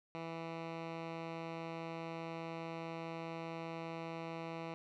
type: tone with low-pass filter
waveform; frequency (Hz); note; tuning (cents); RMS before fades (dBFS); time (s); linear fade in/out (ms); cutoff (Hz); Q
10% pulse; 164.81; E3; 0; -44; 0.15-4.74; 0; 2900; 0.96
effects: none